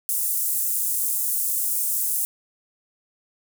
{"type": "high-pass noise", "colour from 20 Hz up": "pink", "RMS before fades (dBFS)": -24, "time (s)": [0.09, 2.25], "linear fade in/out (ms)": 0, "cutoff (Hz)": 8900, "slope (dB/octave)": 24, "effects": []}